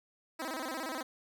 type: tone with vibrato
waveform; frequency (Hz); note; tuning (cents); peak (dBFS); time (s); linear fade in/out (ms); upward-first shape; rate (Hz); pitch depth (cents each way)
10% pulse; 289.3; D4; -26; -28; 0.39-1.03; 10; square; 17; 190
effects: none